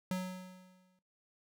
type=tone with exponential decay; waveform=square; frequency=184.5 Hz; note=F#3; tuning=5 cents flat; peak=-32 dBFS; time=0.11-0.99 s; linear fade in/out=2 ms; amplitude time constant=190 ms; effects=noise-tail reverb RT60 0.2 s tail -19 dB re dry